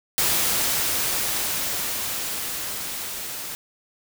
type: noise with level ramp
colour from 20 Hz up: white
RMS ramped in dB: -21 to -33 dBFS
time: 0.18-3.55 s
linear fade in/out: 0 ms
effects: none